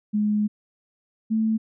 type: tone pair in turn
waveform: sine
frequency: 210 / 220.5 Hz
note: G#3 / A3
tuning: +19 / +4 cents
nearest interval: minor second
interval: 85 cents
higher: second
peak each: -19 dBFS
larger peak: neither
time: 0.13-0.48 / 1.3-1.58 s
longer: first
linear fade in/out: 20 ms
effects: none